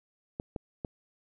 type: clicks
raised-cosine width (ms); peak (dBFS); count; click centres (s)
2; -21; 3; 0.399 / 0.562 / 0.848
effects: none